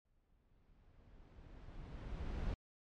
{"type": "noise with exponential growth", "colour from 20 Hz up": "brown", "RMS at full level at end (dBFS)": -38, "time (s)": [0.05, 2.54], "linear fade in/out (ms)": 2, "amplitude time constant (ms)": 540, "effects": ["low-pass 4000 Hz 12 dB/octave", "MP3 64 kbps"]}